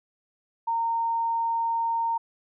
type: tone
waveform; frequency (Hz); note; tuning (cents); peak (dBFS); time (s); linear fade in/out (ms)
sine; 920; A#5; -23; -23; 0.67-2.18; 10
effects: none